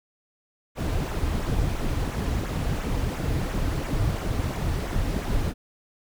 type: noise with flanger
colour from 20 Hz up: brown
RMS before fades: -26 dBFS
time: 0.75-5.54 s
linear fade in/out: 50 ms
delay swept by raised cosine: 0.2 to 5.5 ms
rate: 2.9 Hz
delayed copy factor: -0.6
effects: none